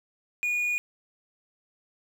triangle tone with quantisation, 2448 Hz, D#7, 29 cents flat, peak -23 dBFS, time 0.43-0.78 s, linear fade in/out 0 ms, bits 8, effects none

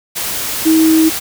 sine tone in noise, 319.4 Hz, D#4, 45 cents sharp, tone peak -7 dBFS, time 0.65-1.1 s, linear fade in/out 20 ms, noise white, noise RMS -20 dBFS, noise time 0.15-1.2 s, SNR +10 dB, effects none

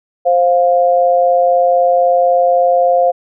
sine tone pair together, 526 / 702.1 Hz, C5 / F5, +9 / +9 cents, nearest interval perfect fourth, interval 500 cents, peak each -11 dBFS, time 0.25-3.12 s, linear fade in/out 20 ms, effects none

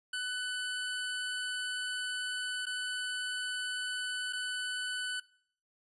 25% pulse tone with dropouts, 1497 Hz, F#6, 20 cents sharp, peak -30 dBFS, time 0.13-5.2 s, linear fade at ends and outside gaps 5 ms, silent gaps 2.656-2.666 / 4.327-4.331 s, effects noise-tail reverb RT60 0.6 s tail -22 dB re dry + resampled to 24000 Hz

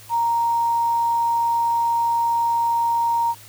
sine tone with quantisation, 932.3 Hz, A#5, in tune, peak -17 dBFS, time 0.09-3.35 s, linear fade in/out 50 ms, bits 7, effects added 106 Hz sine -48 dBFS peak until 3.48 s + white hiss -45 dBFS RMS until 3.48 s

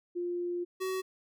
sine / square tone pair in turn, 351 / 376.1 Hz, F4 / F#4, +9 / +28 cents, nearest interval minor second, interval 119 cents, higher second, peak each -31 / -32 dBFS, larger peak first, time 0.15-0.65 / 0.8-1.02 s, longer first, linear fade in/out 20 ms, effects none

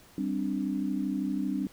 sine chord, G suspended fourth, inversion none, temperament just, 196 / 261.3 / 294 Hz, G3 / C4 / D4, 0 / -2 / +2 cents, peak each -32 dBFS, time 0.18-1.67 s, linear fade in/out 2 ms, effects pink hiss -56 dBFS RMS until 1.72 s

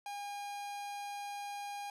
45% pulse tone, 812 Hz, G#5, 39 cents flat, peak -40 dBFS, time 0.06-1.9 s, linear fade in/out 2 ms, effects low-pass 12000 Hz 12 dB/octave

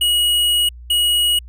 square tone pair in turn, 2903 / 2903 Hz, F#7 / F#7, -34 / -34 cents, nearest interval unison, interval 0 cents, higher neither, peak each -14 dBFS, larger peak neither, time 0.01-0.69 / 0.9-1.39 s, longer first, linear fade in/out 5 ms, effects added 60 Hz sine -34 dBFS peak until 1.48 s

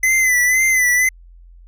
square tone with vibrato, 2021 Hz, B6, 39 cents sharp, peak -13 dBFS, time 0.03-1.09 s, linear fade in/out 5 ms, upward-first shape sine, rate 2 Hz, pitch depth 58 cents each way, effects added 43 Hz sine -40 dBFS peak until 1.67 s

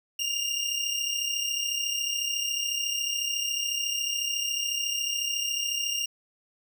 25% pulse tone pair together, 2794 / 2828 Hz, F7 / F7, 0 / +21 cents, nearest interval unison, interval 21 cents, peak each -26 dBFS, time 0.19-6.06 s, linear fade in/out 5 ms, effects none

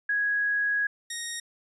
sine / 10% pulse tone pair in turn, 1661.2 / 1870 Hz, G#6 / A#6, 0 / +5 cents, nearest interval major second, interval 205 cents, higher second, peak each -23 dBFS, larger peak neither, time 0.09-0.87 / 1.1-1.4 s, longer first, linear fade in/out 5 ms, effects resampled to 24000 Hz

